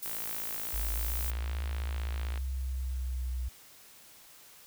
violet noise, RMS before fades -37 dBFS, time 0.02-1.31 s, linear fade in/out 10 ms
click train, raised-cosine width 0.3 ms, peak -26 dBFS, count 130, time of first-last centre 0.06-2.376 s, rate 55.7 Hz
sine exponential two-way sweep, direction up then down, 51.2 to 69.3 to 62.1 Hz, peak -31 dBFS, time 0.73-3.49 s, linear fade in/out 10 ms, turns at 1.57 s
effects white hiss -55 dBFS RMS until 4.66 s

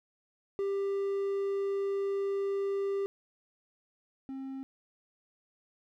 triangle tone pair in turn, 395.6 / 267.4 Hz, G4 / C4, +16 / +38 cents, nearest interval perfect fifth, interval 678 cents, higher first, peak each -27 / -35 dBFS, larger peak first, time 0.59-3.06 / 4.29-4.63 s, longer first, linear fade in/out 0 ms, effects none

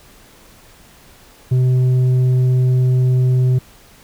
sine tone with tanh clipping, 127.4 Hz, C3, 46 cents flat, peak -12 dBFS, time 1.51-3.59 s, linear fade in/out 10 ms, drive 5 dB, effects pink hiss -46 dBFS RMS until 4.03 s

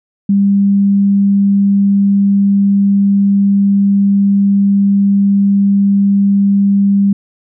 sine tone, 199.1 Hz, G3, 27 cents sharp, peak -7 dBFS, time 0.29-7.13 s, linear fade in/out 5 ms, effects none

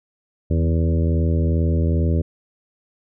harmonic tone with a mistuned harmonic, 82.4 Hz, E2, in tune, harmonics 1 / 2 / 3 / 4 / 5 / 6 / 7, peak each -17 / -23 / -27 / -29 / -31 / -33 / -34 dBFS, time 0.5-2.22 s, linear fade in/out 10 ms, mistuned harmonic 2, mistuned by -39 cents, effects none

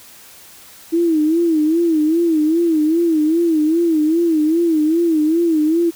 sine tone with vibrato, 322.5 Hz, E4, 38 cents flat, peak -12 dBFS, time 0.92-5.91 s, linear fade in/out 20 ms, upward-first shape sine, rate 2.5 Hz, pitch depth 110 cents each way, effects white hiss -42 dBFS RMS until 5.95 s

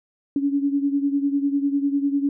sine beating tone pair, 279.6 / 289.6 Hz, C#4 / D4, +15 / -24 cents, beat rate 10 Hz, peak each -20 / -25 dBFS, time 0.36-2.29 s, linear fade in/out 2 ms, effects none

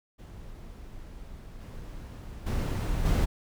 brown noise with level steps, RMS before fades -44 / -41 / -28 / -23 dBFS, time 0.18-3.26 s, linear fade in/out 20 ms, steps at 1.6 / 2.46 / 3.05 s, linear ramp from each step 10 ms, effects none

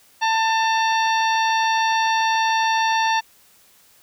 harmonic tone with a mistuned harmonic, 893 Hz, A5, 25 cents sharp, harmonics 1 / 2 / 3 / 4 / 5 / 6, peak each -18 / -24 / -28 / -30 / -32 / -34 dBFS, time 0.21-3.21 s, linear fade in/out 20 ms, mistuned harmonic 6, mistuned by +97 cents, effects white hiss -54 dBFS RMS until 4.02 s

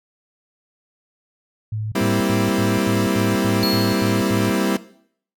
sine tone bursts, 108 Hz, A2, 32 cents flat, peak -22 dBFS, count 10, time 1.72-4.503 s, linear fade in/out 5 ms, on 200 ms, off 87 ms
30% pulse chord, C dominant seventh, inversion second, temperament equal, 196 / 233.1 / 261.6 / 329.6 Hz, G3 / Bb3 / C4 / E4, 0 / 0 / 0 / 0 cents, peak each -19 / -22 / -22 / -21 dBFS, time 1.95-4.77 s, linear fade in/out 5 ms
square tone with exponential decay, 4323 Hz, C#8, 44 cents flat, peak -20 dBFS, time 3.63-4.6 s, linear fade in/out 0 ms, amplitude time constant 210 ms
effects noise-tail reverb RT60 0.6 s tail -17 dB re dry

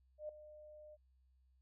sine tone with ADSR envelope, 606 Hz, D#5, 46 cents flat, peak -40 dBFS, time 0.18-0.97 s, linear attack 110 ms, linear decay 4 ms, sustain -14 dB, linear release 34 ms, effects added 64 Hz sine -69 dBFS peak until 1.61 s

